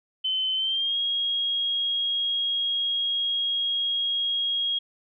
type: tone with pitch glide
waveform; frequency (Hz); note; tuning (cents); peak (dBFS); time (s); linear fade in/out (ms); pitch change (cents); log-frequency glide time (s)
sine; 3059 to 3279; G7 to G#7; -43 to -23; -23; 0.24-4.79; 10; +120; 0.55-0.97
effects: none